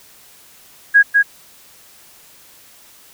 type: tone with echo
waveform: sine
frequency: 1648 Hz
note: G#6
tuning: 14 cents flat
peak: -5 dBFS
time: 0.94-1.03 s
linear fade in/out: 20 ms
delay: 200 ms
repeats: 1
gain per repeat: -3 dB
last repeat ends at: 1.23 s
effects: white hiss -46 dBFS RMS until 3.13 s